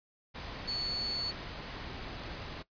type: tone in noise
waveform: sine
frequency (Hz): 4435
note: C#8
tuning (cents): 0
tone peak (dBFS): -31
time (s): 0.67-1.32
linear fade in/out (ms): 20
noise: pink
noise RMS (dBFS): -42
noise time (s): 0.34-2.63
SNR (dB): +8
effects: noise-tail reverb RT60 0.1 s tail -17 dB re dry + resampled to 11025 Hz